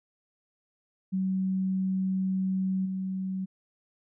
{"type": "tone with level steps", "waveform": "sine", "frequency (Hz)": 189, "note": "F#3", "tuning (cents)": 37, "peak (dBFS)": [-25, -29], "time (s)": [1.12, 3.46], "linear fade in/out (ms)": 20, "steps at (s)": 2.85, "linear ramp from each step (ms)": 10, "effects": []}